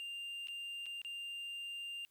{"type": "tone with dropouts", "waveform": "triangle", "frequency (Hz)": 2794, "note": "F7", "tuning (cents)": 0, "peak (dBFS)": -40, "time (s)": [0, 2.05], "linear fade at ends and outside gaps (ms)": 0, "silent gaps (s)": [[0.472, 0.484], [0.858, 0.864], [1.017, 1.048]], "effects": ["white hiss -75 dBFS RMS until 2.1 s"]}